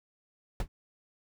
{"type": "noise with exponential decay", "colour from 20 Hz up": "brown", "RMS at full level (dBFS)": -20, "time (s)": [0.6, 0.68], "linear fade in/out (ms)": 2, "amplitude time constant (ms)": 16, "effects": []}